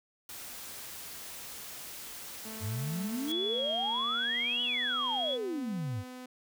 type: noise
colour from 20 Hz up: white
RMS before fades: -44 dBFS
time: 0.29-3.32 s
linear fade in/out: 2 ms
type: tone with pitch glide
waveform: sawtooth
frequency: 220 to 252.7 Hz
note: A3 to B3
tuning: 0 to +40 cents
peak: -39 dBFS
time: 2.45-6.26 s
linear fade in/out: 5 ms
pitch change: +240 cents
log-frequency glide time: 3.06-5.18 s
type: exponential two-way sweep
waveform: sine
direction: up then down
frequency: 92.5 to 3060 to 92.5 Hz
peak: -32 dBFS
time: 2.6-6.04 s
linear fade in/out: 50 ms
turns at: 4.62 s
type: tone with vibrato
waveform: sine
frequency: 3322 Hz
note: G#7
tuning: in tune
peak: -31 dBFS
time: 3.27-5.38 s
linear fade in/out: 50 ms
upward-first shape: sine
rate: 1.5 Hz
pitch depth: 47 cents each way
effects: none